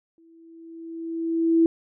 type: tone with exponential growth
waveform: sine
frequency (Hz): 329.6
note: E4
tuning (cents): 0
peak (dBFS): -13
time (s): 0.18-1.66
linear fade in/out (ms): 1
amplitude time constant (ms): 320
effects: none